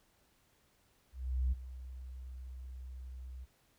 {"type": "tone with ADSR envelope", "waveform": "sine", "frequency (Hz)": 63.7, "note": "C2", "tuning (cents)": -46, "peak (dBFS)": -26, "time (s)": [1.12, 3.46], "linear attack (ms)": 400, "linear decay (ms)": 21, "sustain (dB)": -17, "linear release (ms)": 29, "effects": ["tanh soft clip ceiling -26 dBFS", "pink hiss -71 dBFS RMS until 3.78 s"]}